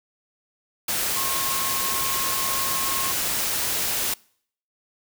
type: tone in noise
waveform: sine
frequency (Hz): 1078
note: C#6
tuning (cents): -49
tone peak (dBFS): -30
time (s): 1.16-3.12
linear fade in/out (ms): 5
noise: white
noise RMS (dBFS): -25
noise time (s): 0.88-4.14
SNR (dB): -8
effects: noise-tail reverb RT60 0.6 s tail -25 dB re dry